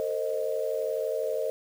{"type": "chord", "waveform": "sine", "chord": "A diminished", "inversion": "none", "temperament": "equal with one note detuned", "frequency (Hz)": [451.1, 523.3, 622.3], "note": ["A4", "C5", "Eb5"], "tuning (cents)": [43, 0, 0], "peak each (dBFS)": -31, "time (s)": [0, 1.5], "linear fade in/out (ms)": 0, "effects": ["8-bit"]}